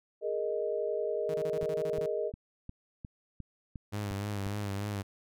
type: chord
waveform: sine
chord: Ab suspended second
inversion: none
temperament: equal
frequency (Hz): 415.3 / 466.2 / 622.3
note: Ab4 / Bb4 / Eb5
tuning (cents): 0 / 0 / 0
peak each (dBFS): -34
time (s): 0.21-2.32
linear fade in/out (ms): 50
type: tone bursts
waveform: sawtooth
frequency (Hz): 158.9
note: D#3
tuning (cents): +37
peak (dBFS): -36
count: 10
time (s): 1.29-2.059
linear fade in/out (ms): 2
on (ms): 49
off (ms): 31
type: click train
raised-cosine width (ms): 5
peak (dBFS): -29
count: 9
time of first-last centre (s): 1.63-4.467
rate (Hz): 2.82
type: tone with vibrato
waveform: sawtooth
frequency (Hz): 101.3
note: G#2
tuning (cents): -43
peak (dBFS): -29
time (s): 3.92-5.03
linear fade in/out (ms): 20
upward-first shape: sine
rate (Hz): 3.4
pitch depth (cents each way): 52
effects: none